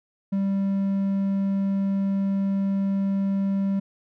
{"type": "tone", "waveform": "triangle", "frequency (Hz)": 196, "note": "G3", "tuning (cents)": 0, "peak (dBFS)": -19, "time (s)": [0.32, 3.8], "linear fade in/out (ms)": 10, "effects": []}